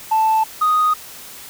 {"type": "tone pair in turn", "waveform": "sine", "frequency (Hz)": [880, 1244.5], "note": ["A5", "D#6"], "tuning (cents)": [0, 0], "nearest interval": "tritone", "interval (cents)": 600, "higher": "second", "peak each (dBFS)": -11, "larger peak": "neither", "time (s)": [[0.11, 0.44], [0.61, 0.94]], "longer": "neither", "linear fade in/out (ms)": 10, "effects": ["tanh soft clip ceiling -10 dBFS", "white hiss -37 dBFS RMS until 1.49 s"]}